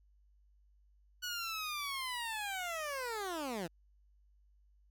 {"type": "linear sweep", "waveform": "15% pulse", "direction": "down", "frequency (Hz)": [1480, 155.56], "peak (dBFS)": -31, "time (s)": [1.22, 3.68], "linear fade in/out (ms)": 20, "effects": ["added 50 Hz sine -64 dBFS peak until 4.9 s"]}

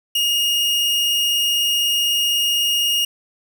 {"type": "tone", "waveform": "40% pulse", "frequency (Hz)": 2854, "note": "F7", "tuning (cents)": 37, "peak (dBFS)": -15, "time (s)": [0.15, 3.05], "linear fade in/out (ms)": 5, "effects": []}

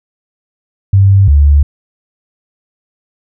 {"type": "tone pair in turn", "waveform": "sine", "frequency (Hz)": [98, 72.1], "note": ["G2", "D2"], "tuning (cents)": [0, -31], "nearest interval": "perfect fourth", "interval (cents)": 531, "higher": "first", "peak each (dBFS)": -3, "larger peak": "neither", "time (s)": [[0.93, 1.28], [1.28, 1.63]], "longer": "neither", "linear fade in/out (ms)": 5, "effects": []}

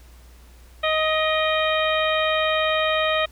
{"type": "harmonic tone with a mistuned harmonic", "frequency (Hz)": 627, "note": "D#5", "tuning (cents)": 13, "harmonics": [1, 2, 3, 4, 5, 6], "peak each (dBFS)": [-22, -25, -27, -28, -29, -30], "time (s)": [0.83, 3.26], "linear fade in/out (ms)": 10, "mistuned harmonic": 4, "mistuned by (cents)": -46, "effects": ["added 60 Hz sine -45 dBFS peak until 3.31 s", "pink hiss -54 dBFS RMS until 3.31 s"]}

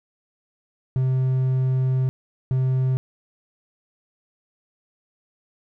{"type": "tone bursts at uneven times", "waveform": "triangle", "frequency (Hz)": 130, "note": "C3", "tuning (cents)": -11, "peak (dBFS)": -16, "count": 2, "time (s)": [[0.96, 2.09], [2.51, 2.97]], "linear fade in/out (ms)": 0, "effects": []}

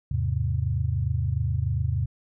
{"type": "chord", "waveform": "sine", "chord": "E augmented", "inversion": "none", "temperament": "equal with one note detuned", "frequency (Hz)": [80.85, 103.83, 130.81], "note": ["E2", "G#2", "B#2"], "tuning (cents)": [-33, 0, 0], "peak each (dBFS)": -27, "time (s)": [0.11, 2.06], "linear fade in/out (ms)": 5, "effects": []}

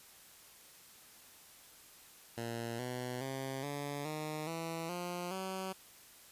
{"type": "tone with pitch steps", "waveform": "10% pulse", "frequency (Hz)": [116.54, 124.9, 133.87, 143.48, 153.78, 164.81, 176.64, 189.32], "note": ["A#2", "B2", "C3", "D3", "D#3", "E3", "F3", "F#3"], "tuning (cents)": [0, 20, 40, -40, -20, 0, 20, 40], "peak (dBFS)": -30, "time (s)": [2.37, 5.73], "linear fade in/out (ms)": 10, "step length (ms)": 420, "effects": ["white hiss -58 dBFS RMS until 6.31 s", "resampled to 32000 Hz"]}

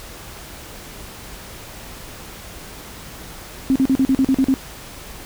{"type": "tone bursts", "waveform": "sine", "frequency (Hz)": 265.9, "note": "C4", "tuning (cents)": 28, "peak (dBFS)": -12, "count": 9, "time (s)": [3.7, 4.54], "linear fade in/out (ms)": 0, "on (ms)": 56, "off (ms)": 42, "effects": ["added 50 Hz sine -45 dBFS peak until 5.25 s", "pink hiss -37 dBFS RMS until 5.25 s"]}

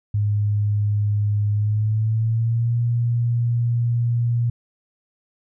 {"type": "tone with pitch glide", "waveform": "sine", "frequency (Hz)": [103.83, 118.58], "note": ["G#2", "A#2"], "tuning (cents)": [0, 30], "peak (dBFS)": -17, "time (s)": [0.14, 4.5], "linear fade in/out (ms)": 5, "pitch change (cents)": 230, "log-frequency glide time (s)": [1.52, 2.77], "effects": []}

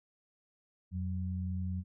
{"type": "tone pair together", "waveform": "sine", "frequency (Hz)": [87.5, 185.4], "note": ["F2", "F#3"], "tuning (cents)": [4, 4], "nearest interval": "octave + minor second", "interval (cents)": 1300, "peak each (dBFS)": [-34, -38], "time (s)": [0.91, 1.84], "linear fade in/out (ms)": 50, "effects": []}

